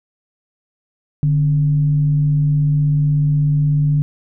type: tone with frequency modulation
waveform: sine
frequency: 147.3 Hz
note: D3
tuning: 6 cents sharp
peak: -12 dBFS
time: 1.23-4.02 s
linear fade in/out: 0 ms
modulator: 119 Hz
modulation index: 0.22
effects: none